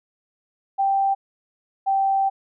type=tone pair in turn; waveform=sine; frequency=784 / 779.8 Hz; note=G5 / G5; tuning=0 / -9 cents; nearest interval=unison; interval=9 cents; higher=first; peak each=-17 dBFS; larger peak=neither; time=0.78-1.15 / 1.86-2.3 s; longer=second; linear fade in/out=20 ms; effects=none